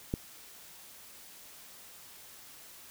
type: click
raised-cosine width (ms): 3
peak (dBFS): -17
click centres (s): 0.139
effects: white hiss -52 dBFS RMS until 2.9 s